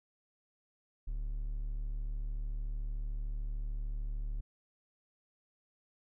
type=tone; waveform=triangle; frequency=36.71 Hz; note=D1; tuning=in tune; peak=-32 dBFS; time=1.07-4.41 s; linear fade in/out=10 ms; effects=none